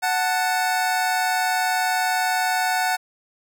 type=tone pair together; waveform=25% pulse; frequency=740 / 880 Hz; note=F#5 / A5; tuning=0 / 0 cents; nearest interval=minor third; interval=300 cents; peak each=-17 / -22 dBFS; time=0.02-2.97 s; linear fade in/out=20 ms; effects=none